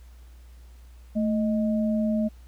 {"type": "tone pair together", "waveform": "sine", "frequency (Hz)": [220, 622.3], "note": ["A3", "D#5"], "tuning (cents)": [0, 0], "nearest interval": "octave + tritone", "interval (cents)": 1800, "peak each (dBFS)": [-22, -30], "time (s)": [1.15, 2.29], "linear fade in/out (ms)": 20, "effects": ["added 60 Hz sine -45 dBFS peak until 2.47 s", "pink hiss -61 dBFS RMS until 2.47 s"]}